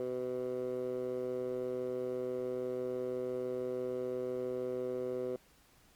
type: tone with band-pass filter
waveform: 15% pulse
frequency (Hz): 126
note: B2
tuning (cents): +35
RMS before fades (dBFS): -37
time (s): 0-5.36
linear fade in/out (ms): 2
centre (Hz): 450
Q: 4.4
effects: pink hiss -65 dBFS RMS until 5.95 s + Opus 48 kbps